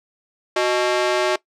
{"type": "ring-modulated tone", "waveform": "sawtooth", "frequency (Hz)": 493.9, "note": "B4", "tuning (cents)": 0, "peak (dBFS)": -10, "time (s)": [0.56, 1.36], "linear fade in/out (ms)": 5, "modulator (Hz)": 125, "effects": ["noise-tail reverb RT60 0.1 s tail -19 dB re dry", "low-pass 6000 Hz 12 dB/octave"]}